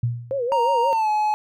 sine tone with exponential decay, 119.1 Hz, A#2, 38 cents sharp, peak -16 dBFS, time 0.03-0.47 s, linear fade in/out 5 ms, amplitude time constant 95 ms
sine tone with vibrato, 513 Hz, C5, 34 cents flat, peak -21 dBFS, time 0.31-0.93 s, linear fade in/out 0 ms, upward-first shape sine, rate 5.6 Hz, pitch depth 150 cents each way
triangle tone with pitch glide, 932.3 to 850 Hz, A#5 to G#5, 0 to +40 cents, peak -16 dBFS, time 0.52-1.34 s, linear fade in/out 0 ms, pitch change -160 cents, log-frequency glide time 0.88-1.09 s
effects none

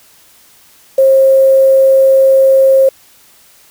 sine tone with quantisation, 535 Hz, C5, 38 cents sharp, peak -4 dBFS, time 0.98-2.89 s, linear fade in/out 5 ms, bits 5, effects white hiss -45 dBFS RMS until 3.7 s

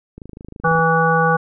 click train, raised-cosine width 3 ms, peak -22 dBFS, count 17, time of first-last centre 0.18-0.791 s, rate 26.2 Hz
harmonic tone, 163.5 Hz, E3, 14 cents flat, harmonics 1 / 3 / 5 / 7 / 9, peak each -19 / -19 / -19 / -19 / -19 dBFS, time 0.64-1.37 s, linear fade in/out 10 ms
effects none

